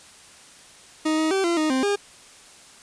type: tone with pitch steps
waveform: 40% pulse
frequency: 312.3 / 315.2 / 386.3 / 341.3 / 310.1 / 261.6 / 405.4 Hz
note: D#4 / D#4 / G4 / F4 / D#4 / C4 / G#4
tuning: +7 / +23 / -25 / -40 / -6 / 0 / -42 cents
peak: -19 dBFS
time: 1.05-1.96 s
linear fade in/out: 10 ms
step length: 130 ms
effects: white hiss -48 dBFS RMS until 2.82 s + resampled to 22050 Hz